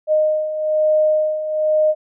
sine beating tone pair, 616 / 617.1 Hz, D#5 / D#5, -17 / -14 cents, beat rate 1.1 Hz, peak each -21 / -15 dBFS, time 0.07-1.95 s, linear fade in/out 50 ms, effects none

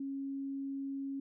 sine tone, 274.1 Hz, C#4, 19 cents flat, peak -36 dBFS, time 0-1.2 s, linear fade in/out 5 ms, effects none

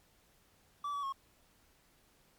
triangle tone with pitch steps, 1156 / 1140 / 1089 Hz, D6 / C#6 / C#6, -28 / +48 / -31 cents, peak -33 dBFS, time 0.84-1.125 s, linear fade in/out 5 ms, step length 95 ms, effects pink hiss -68 dBFS RMS until 2.38 s + MP3 96 kbps

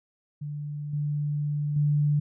sine tone with level steps, 147.2 Hz, D3, 4 cents sharp, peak -31 / -25 / -20 dBFS, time 0.41-2.2 s, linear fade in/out 10 ms, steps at 0.93 / 1.76 s, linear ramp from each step 5 ms, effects none

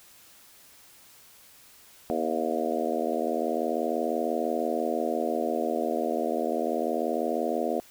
harmonic tone with a mistuned harmonic, 80.3 Hz, E2, 45 cents flat, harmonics 3 / 4 / 5 / 6 / 7 / 8 / 9, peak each -33 / -33 / -33 / -33 / -33 / -33 / -33 dBFS, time 2.1-7.8 s, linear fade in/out 0 ms, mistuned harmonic 9, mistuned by -35 cents, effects white hiss -54 dBFS RMS until 7.9 s

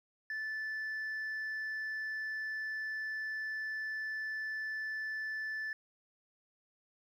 sine tone, 1750 Hz, A6, 10 cents flat, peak -33 dBFS, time 0.3-5.73 s, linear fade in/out 2 ms, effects tanh soft clip ceiling -35 dBFS + 11-bit

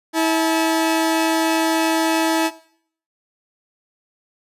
sawtooth tone pair together, 323.6 / 864 Hz, E4 / A5, -32 / -32 cents, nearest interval octave + perfect fourth, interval 1700 cents, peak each -13 / -19 dBFS, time 0.13-2.51 s, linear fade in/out 50 ms, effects noise-tail reverb RT60 0.6 s tail -18 dB re dry + resampled to 32000 Hz

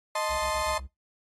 35% pulse chord, A diminished, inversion second, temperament equal, 622.3 / 880 / 1046.5 Hz, Eb5 / A5 / C6, 0 / 0 / 0 cents, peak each -29 / -31 / -29 dBFS, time 0.15-0.78 s, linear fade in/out 5 ms
triangle tone bursts, 65.41 Hz, C2, in tune, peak -35 dBFS, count 5, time 0.29-0.876 s, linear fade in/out 20 ms, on 98 ms, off 24 ms
effects noise-tail reverb RT60 0.2 s tail -22 dB re dry + AAC 32 kbps

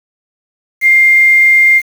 sine tone with quantisation, 2108 Hz, C7, 12 cents sharp, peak -4 dBFS, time 0.81-1.82 s, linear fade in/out 50 ms, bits 5, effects none

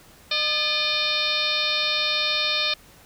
harmonic tone with a mistuned harmonic, 607 Hz, D#5, 43 cents flat, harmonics 1 / 2 / 3 / 4 / 5 / 6 / 7 / 8 / 9, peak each -34 / -33 / -35 / -27 / -32 / -25 / -28 / -32 / -36 dBFS, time 0.31-2.74 s, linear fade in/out 5 ms, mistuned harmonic 3, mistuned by -80 cents, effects pink hiss -51 dBFS RMS until 3.05 s

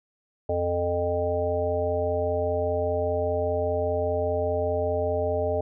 harmonic tone, 87.5 Hz, F2, 4 cents sharp, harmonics 1 / 3 / 5 / 7 / 9, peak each -30 / -37 / -28 / -26 / -34 dBFS, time 0.49-5.61 s, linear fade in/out 5 ms, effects none

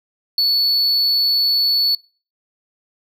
triangle tone, 4435 Hz, C#8, in tune, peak -12 dBFS, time 0.38-1.95 s, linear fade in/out 2 ms, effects noise-tail reverb RT60 0.4 s tail -26 dB re dry

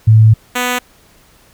sine / 5% pulse tone pair in turn, 110 / 247.8 Hz, A2 / B3, 0 / +6 cents, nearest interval octave + major second, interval 1406 cents, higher second, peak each -3 dBFS, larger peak neither, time 0.07-0.34 / 0.55-0.79 s, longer first, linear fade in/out 10 ms, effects pink hiss -48 dBFS RMS until 1.53 s

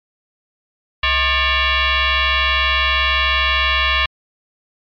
sine tone with frequency modulation, 503 Hz, B4, 32 cents sharp, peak -13 dBFS, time 1.03-4.06 s, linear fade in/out 5 ms, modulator 569 Hz, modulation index 5.5, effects MP3 64 kbps

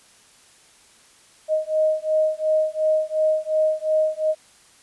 sine beating tone pair, 622.3 / 625.1 Hz, D#5 / D#5, 0 / +8 cents, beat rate 2.8 Hz, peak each -21 dBFS, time 1.48-4.35 s, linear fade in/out 50 ms, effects white hiss -53 dBFS RMS until 4.82 s + resampled to 24000 Hz

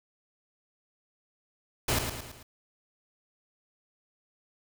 pink noise with echo, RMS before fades -27 dBFS, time 1.88-1.99 s, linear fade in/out 5 ms, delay 110 ms, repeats 4, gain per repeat -6 dB, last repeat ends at 2.43 s, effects none

